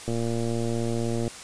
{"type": "click train", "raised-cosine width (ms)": 2, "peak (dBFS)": -16, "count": 140, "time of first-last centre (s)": [0.08, 1.278], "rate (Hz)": 116, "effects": ["white hiss -41 dBFS RMS until 1.43 s", "resampled to 22050 Hz"]}